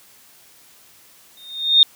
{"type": "tone with exponential growth", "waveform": "sine", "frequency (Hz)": 3672, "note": "A#7", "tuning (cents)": -27, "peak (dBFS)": -5, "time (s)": [1.37, 1.83], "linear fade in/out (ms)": 1, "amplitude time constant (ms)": 100, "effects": ["white hiss -50 dBFS RMS until 1.95 s", "high-pass 60 Hz 12 dB/octave"]}